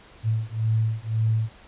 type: beating tone pair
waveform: sine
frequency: 110 / 111.9 Hz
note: A2 / A2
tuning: 0 / +30 cents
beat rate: 1.9 Hz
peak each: -24 dBFS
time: 0.23-1.5 s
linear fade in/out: 50 ms
effects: pink hiss -50 dBFS RMS until 1.67 s + resampled to 8000 Hz